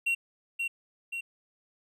triangle tone with echo, 2740 Hz, F7, 34 cents flat, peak -23 dBFS, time 0.06-0.15 s, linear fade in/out 10 ms, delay 530 ms, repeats 2, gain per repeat -4 dB, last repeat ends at 1.21 s, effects none

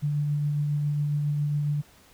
sine tone with tremolo, 146.9 Hz, D3, 1 cent sharp, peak -22 dBFS, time 0.02-1.82 s, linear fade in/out 20 ms, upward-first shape triangle, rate 7.3 Hz, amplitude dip 25%, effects pink hiss -56 dBFS RMS until 2.13 s

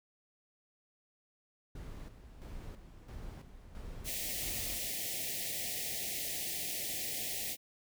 brown noise with tremolo, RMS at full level -45 dBFS, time 1.75-4.87 s, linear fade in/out 5 ms, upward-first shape square, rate 1.5 Hz, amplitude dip 60%
white band-stop noise, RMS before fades -38 dBFS, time 4.04-7.57 s, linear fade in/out 50 ms, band 790 to 1800 Hz, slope 96 dB/octave
effects none

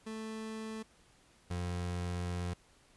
30% pulse tone pair in turn, 220 / 88.42 Hz, A3 / F2, 0 / +22 cents, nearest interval octave + major third, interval 1578 cents, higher first, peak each -37 / -32 dBFS, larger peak second, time 0.06-0.83 / 1.5-2.54 s, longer second, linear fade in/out 10 ms, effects pink hiss -65 dBFS RMS until 2.96 s + resampled to 24000 Hz

